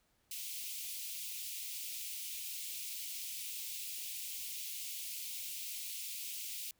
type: high-pass noise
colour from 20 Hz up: white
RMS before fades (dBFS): -43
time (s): 0.31-6.71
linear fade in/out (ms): 2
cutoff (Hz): 2300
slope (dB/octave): 48
effects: pink hiss -75 dBFS RMS until 6.79 s